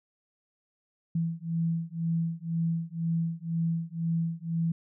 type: beating tone pair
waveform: sine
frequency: 164.81 / 166.81 Hz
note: E3 / E3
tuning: 0 / +21 cents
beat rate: 2 Hz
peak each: -30 / -30 dBFS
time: 1.15-4.72 s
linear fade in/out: 5 ms
effects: none